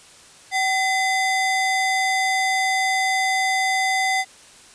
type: ring-modulated tone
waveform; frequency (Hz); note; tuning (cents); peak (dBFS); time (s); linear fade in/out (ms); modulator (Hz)
square; 1396.9; F6; 0; -16; 0.51-4.25; 50; 634
effects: white hiss -47 dBFS RMS until 4.74 s + resampled to 22050 Hz